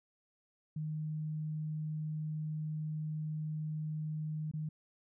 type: tone with dropouts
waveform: sine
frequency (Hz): 154.4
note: D#3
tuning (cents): -13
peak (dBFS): -35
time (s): 0.76-4.69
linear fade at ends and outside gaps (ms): 5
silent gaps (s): 4.514-4.536
effects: none